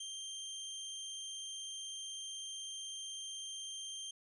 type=tone; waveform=25% pulse; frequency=3164 Hz; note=G7; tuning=15 cents sharp; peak=-39 dBFS; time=0-4.11 s; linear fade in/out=5 ms; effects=resampled to 24000 Hz